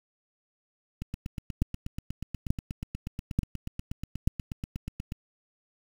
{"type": "two click trains", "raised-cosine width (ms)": 5, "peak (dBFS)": [-22, -11], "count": [35, 4], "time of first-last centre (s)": [[1.02, 5.121], [1.62, 4.275]], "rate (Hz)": [8.29, 1.13], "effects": ["7-bit"]}